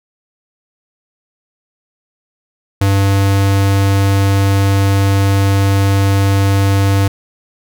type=tone; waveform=square; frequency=98.4 Hz; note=G2; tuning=7 cents sharp; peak=-10 dBFS; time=2.81-7.08 s; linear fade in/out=5 ms; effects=none